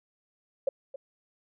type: tone with echo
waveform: sine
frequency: 542 Hz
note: C#5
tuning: 39 cents flat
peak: -22 dBFS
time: 0.67-0.69 s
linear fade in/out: 5 ms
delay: 270 ms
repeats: 1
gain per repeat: -14 dB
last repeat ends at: 0.96 s
effects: none